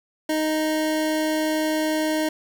25% pulse tone, 311.1 Hz, D#4, in tune, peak -17 dBFS, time 0.29-2.29 s, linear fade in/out 5 ms, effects 8-bit

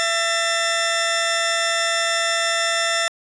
15% pulse tone pair together, 670 / 1788.7 Hz, E5 / A6, +28 / +28 cents, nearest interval octave + perfect fourth, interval 1700 cents, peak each -15 / -15 dBFS, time 0-3.08 s, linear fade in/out 0 ms, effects resampled to 22050 Hz

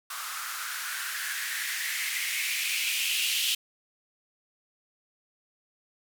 violet noise with band-pass filter sweep, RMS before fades -31 dBFS, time 0.1-3.55 s, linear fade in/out 5 ms, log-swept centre 1200 to 3000 Hz, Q 4.5, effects none

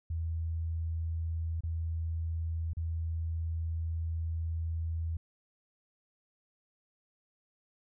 sine tone with dropouts, 81.9 Hz, E2, 11 cents flat, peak -31 dBFS, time 0.1-5.17 s, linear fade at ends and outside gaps 5 ms, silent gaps 1.607-1.635 / 2.734-2.769 s, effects none

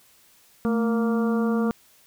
harmonic tone with a mistuned harmonic, 233.1 Hz, A#3, in tune, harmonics 1 / 2 / 3 / 4 / 5 / 6, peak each -21 / -27 / -36 / -39 / -35 / -38 dBFS, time 0.65-1.71 s, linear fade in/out 0 ms, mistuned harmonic 1, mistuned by -76 cents, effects white hiss -57 dBFS RMS until 2.06 s

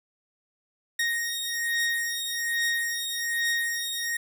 sawtooth beating tone pair, 1864.7 / 1865.9 Hz, A#6 / A#6, 0 / +1 cents, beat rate 1.2 Hz, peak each -25 / -26 dBFS, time 0.99-4.17 s, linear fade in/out 5 ms, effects none

